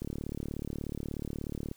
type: click train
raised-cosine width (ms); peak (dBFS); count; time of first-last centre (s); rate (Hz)
3; -23; 63; 0.02-1.714; 36.6
effects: white hiss -63 dBFS RMS until 1.76 s